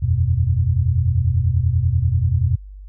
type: chord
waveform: sine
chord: E suspended second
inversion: none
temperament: just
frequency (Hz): 82.41 / 92.71 / 123.61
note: E2 / F#2 / B2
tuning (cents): 0 / +4 / +2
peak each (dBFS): -19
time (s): 0.02-2.56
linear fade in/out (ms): 10
effects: added 49 Hz sine -34 dBFS peak until 2.88 s